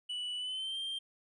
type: tone with pitch glide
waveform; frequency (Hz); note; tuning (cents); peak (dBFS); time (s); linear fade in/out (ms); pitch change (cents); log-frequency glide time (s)
triangle; 2959 to 3171; F#7 to G7; -1 to +19; -34; 0.09-0.99; 10; +120; 0.37-0.78
effects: resampled to 24000 Hz